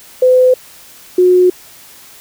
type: tone pair in turn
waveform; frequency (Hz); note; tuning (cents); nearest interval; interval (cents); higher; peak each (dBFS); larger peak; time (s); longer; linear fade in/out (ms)
sine; 508 / 363.1; B4 / F#4; +49 / -33; tritone; 582; first; -5; neither; 0.22-0.54 / 1.18-1.5; neither; 5
effects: white hiss -39 dBFS RMS until 2.2 s